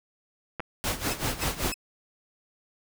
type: clicks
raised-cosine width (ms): 0.5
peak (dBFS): -18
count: 2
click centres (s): 0.597 / 0.603
type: noise with tremolo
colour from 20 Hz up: pink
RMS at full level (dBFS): -27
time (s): 0.84-1.72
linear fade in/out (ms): 0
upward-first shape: sine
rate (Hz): 5.2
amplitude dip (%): 80
type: tone bursts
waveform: 15% pulse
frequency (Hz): 2591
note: E7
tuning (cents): -30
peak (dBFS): -24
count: 3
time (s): 1.11-1.742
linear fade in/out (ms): 5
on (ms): 24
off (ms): 280
effects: none